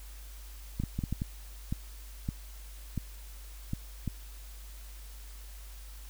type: clicks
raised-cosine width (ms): 5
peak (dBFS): -19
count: 11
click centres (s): 0.8 / 0.837 / 0.99 / 1.038 / 1.126 / 1.219 / 1.725 / 2.289 / 2.977 / 3.734 / 4.077
effects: added 50 Hz sine -44 dBFS peak until 6.09 s + white hiss -54 dBFS RMS until 6.09 s